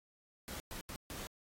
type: noise bursts at uneven times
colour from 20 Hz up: pink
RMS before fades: -45 dBFS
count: 4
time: 0.48-0.6 / 0.71-0.81 / 0.89-0.96 / 1.1-1.27 s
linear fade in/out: 0 ms
effects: AAC 48 kbps